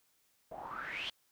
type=noise with low-pass filter sweep; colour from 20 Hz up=white; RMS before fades=-42 dBFS; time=0.51-1.1 s; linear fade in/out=5 ms; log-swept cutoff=620 to 3400 Hz; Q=7.4; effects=white hiss -73 dBFS RMS until 1.31 s

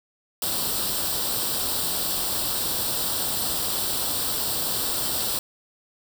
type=noise with comb filter; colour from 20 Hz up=white; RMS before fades=-26 dBFS; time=0.42-5.39 s; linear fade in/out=2 ms; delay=0.23 ms; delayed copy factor=+0.7; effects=none

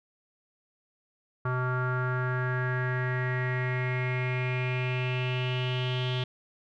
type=tone with low-pass filter sweep; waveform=square; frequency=126.7 Hz; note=B2; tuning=45 cents sharp; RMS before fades=-29 dBFS; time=1.45-6.24 s; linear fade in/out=5 ms; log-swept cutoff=1300 to 3300 Hz; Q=6.4; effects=none

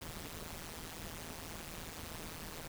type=noise with amplitude modulation; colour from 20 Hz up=pink; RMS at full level=-42 dBFS; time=0.01-2.68 s; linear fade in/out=10 ms; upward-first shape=sine; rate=162 Hz; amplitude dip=100%; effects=none

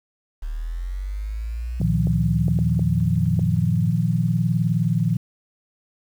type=linear sweep; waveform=sine; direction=up; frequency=36.71 to 99.3 Hz; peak=-25 dBFS; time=0.42-3.91 s; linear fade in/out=10 ms
type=chord; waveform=sine; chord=Bb suspended fourth; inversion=none; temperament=equal with one note detuned; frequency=116.54 / 155.56 / 175.12 Hz; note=Bb2 / Eb3 / F3; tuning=0 / 0 / +5 cents; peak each=-22 dBFS; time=1.8-5.17 s; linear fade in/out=5 ms
type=clicks; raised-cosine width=2 ms; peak=-18 dBFS; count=6; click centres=1.815 / 2.071 / 2.482 / 2.589 / 2.794 / 3.393 s
effects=8-bit

